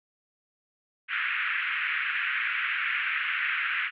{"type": "band-pass noise", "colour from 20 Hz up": "pink", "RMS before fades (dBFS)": -29, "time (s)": [1.08, 3.91], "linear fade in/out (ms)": 50, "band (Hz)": [1400, 2700], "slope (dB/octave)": 48, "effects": []}